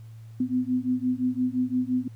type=beating tone pair; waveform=sine; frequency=250 / 255.8 Hz; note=B3 / C4; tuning=+21 / -39 cents; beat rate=5.8 Hz; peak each=-26 dBFS; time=0.4-2.08 s; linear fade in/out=5 ms; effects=added 112 Hz sine -41 dBFS peak until 2.15 s + pink hiss -63 dBFS RMS until 2.15 s